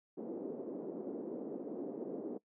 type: band-pass noise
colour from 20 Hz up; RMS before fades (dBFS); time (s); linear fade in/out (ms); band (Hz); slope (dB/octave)
white; -42; 0.17-2.38; 10; 230 to 430; 24
effects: noise-tail reverb RT60 0.1 s tail -20 dB re dry + high-pass 150 Hz 12 dB/octave